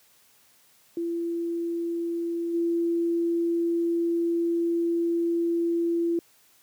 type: tone with level steps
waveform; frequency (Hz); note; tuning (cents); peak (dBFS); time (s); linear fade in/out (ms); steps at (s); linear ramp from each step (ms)
sine; 338.5; E4; +46; -26 / -22; 0.97-6.19; 2; 2.53; 20
effects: white hiss -60 dBFS RMS until 6.62 s + high-pass 80 Hz 12 dB/octave